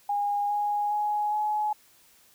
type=tone with pitch steps; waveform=sine; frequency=817 / 826.5 / 836.1 / 845.8 Hz; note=G#5 / G#5 / G#5 / G#5; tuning=-29 / -9 / +11 / +31 cents; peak=-24 dBFS; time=0.09-1.73 s; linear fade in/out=5 ms; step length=410 ms; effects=white hiss -59 dBFS RMS until 2.34 s